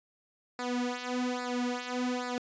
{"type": "tone with flanger", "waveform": "sawtooth", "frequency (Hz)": 247.6, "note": "B3", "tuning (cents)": 5, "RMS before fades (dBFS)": -33, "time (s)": [0.59, 2.38], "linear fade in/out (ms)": 0, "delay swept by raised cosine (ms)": [0.32, 3.92], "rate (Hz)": 1.2, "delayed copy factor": -0.95, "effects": ["resampled to 16000 Hz"]}